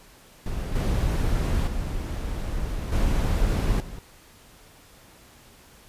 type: noise with level steps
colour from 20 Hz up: brown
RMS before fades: -29 / -23 / -29 / -22 / -36 dBFS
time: 0.46-3.99 s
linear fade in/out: 2 ms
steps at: 0.75 / 1.67 / 2.92 / 3.8 s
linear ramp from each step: 5 ms
effects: pink hiss -52 dBFS RMS until 5.88 s + resampled to 32000 Hz